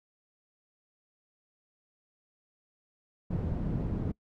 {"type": "low-pass noise", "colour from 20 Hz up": "white", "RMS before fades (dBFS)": -32, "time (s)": [3.3, 4.12], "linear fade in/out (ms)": 10, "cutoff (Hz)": 180, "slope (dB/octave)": 12, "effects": ["noise-tail reverb RT60 0.1 s tail -24 dB re dry"]}